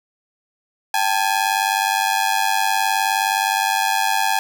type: ring-modulated tone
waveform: sawtooth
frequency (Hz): 832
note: G#5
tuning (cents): +3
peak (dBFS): -10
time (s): 0.94-4.39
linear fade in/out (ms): 0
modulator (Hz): 49.7
effects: none